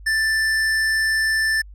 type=tone; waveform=square; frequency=1767 Hz; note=A6; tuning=7 cents sharp; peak=-18 dBFS; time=0.06-1.62 s; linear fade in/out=10 ms; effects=added 50 Hz sine -38 dBFS peak until 1.74 s + low-pass 10000 Hz 12 dB/octave